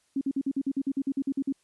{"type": "tone bursts", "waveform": "sine", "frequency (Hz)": 273, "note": "C#4", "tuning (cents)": -26, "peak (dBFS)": -24, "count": 14, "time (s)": [0.16, 1.525], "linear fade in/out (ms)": 5, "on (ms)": 52, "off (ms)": 49, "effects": ["white hiss -69 dBFS RMS until 1.63 s", "resampled to 24000 Hz"]}